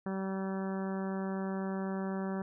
harmonic tone, 192 Hz, G3, 36 cents flat, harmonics 1 / 2 / 3 / 4 / 5 / 6 / 7 / 8 / 9, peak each -34 / -40 / -44 / -46 / -48 / -50 / -51 / -52 / -53 dBFS, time 0.06-2.42 s, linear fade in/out 2 ms, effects none

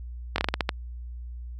slowing click train, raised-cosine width 0.3 ms, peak -7 dBFS, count 8, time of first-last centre 0.36-0.692 s, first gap 22 ms, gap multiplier 1.25, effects added 60 Hz sine -35 dBFS peak until 1.59 s

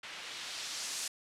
blue noise with low-pass filter sweep, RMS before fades -41 dBFS, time 0.03-1.08 s, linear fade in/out 5 ms, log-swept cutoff 2400 to 7600 Hz, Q 1, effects low-pass 12000 Hz 12 dB/octave

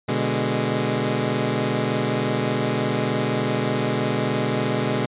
15% pulse chord, G# diminished, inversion first, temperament equal, 123.47 / 146.83 / 207.7 Hz, B2 / D3 / G#3, 0 / 0 / 0 cents, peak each -18 / -20 / -19 dBFS, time 0.08-5.06 s, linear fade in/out 10 ms, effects resampled to 8000 Hz

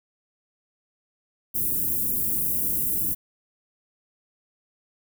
white band-stop noise, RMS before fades -25 dBFS, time 1.54-3.15 s, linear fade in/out 20 ms, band 340 to 11000 Hz, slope 24 dB/octave, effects none

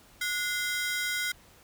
sawtooth ring-modulated tone, 1762 Hz, A6, 2 cents sharp, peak -22 dBFS, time 0.21-1.32 s, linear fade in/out 5 ms, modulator 305 Hz, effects pink hiss -57 dBFS RMS until 1.63 s

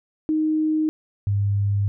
sine tone pair in turn, 311.1 / 100.86 Hz, D#4 / G2, 0 / +50 cents, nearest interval octave + minor sixth, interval 1950 cents, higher first, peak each -18 dBFS, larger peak neither, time 0.29-0.89 / 1.27-1.88 s, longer second, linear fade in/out 0 ms, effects none

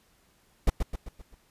brown noise with echo, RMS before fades -20 dBFS, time 0.67-0.7 s, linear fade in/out 5 ms, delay 130 ms, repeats 5, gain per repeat -6 dB, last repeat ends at 1.35 s, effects pink hiss -65 dBFS RMS until 1.5 s + resampled to 32000 Hz

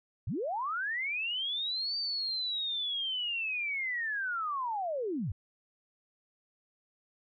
sine linear two-way sweep, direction up then down, 72.3 to 4641 to 72.3 Hz, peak -31 dBFS, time 0.27-5.32 s, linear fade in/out 5 ms, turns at 1.97 s, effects none

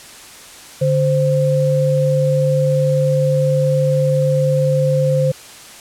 sine tone pair together, 145.3 / 521.1 Hz, D3 / C5, -18 / -7 cents, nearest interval octave + minor seventh, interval 2211 cents, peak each -15 dBFS, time 0.81-5.32 s, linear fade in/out 10 ms, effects white hiss -38 dBFS RMS until 5.8 s + low-pass 10000 Hz 12 dB/octave

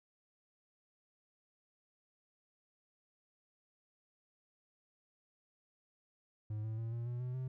triangle tone with pitch steps, 106.9 / 110.35 / 113.91 / 117.59 / 121.39 / 125.3 / 129.35 Hz, A2 / A2 / A#2 / A#2 / B2 / B2 / C3, -49 / +5 / -40 / +16 / -29 / +25 / -19 cents, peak -35 dBFS, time 6.5-7.48 s, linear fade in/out 5 ms, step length 140 ms, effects none

